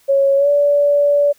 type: tone with pitch glide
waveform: sine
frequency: 551 to 576.7 Hz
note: C#5 to D5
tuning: -11 to -32 cents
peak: -10 dBFS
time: 0.08-1.33 s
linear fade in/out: 20 ms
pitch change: +79 cents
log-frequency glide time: 0.36-0.49 s
effects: white hiss -54 dBFS RMS until 1.38 s